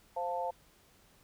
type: chord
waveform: sine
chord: F major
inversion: second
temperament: equal with one note detuned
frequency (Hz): 523.3 / 698.5 / 884.1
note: C5 / F5 / A5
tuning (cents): 0 / 0 / +8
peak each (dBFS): -37 / -37 / -36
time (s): 0.16-0.51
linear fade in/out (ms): 10
effects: pink hiss -64 dBFS RMS until 1.23 s